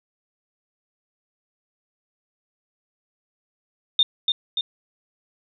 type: tone with echo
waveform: sine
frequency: 3633 Hz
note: A#7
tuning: 45 cents flat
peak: -13 dBFS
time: 3.99-4.03 s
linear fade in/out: 2 ms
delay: 290 ms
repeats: 2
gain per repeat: -4 dB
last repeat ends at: 4.61 s
effects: none